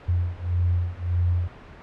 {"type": "beating tone pair", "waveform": "sine", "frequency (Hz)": [87, 88.7], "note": ["F2", "F2"], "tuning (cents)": [-6, 27], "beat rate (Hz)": 1.7, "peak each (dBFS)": -24, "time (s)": [0.08, 1.48], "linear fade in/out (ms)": 10, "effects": ["pink hiss -44 dBFS RMS until 1.82 s", "low-pass 2000 Hz 12 dB/octave"]}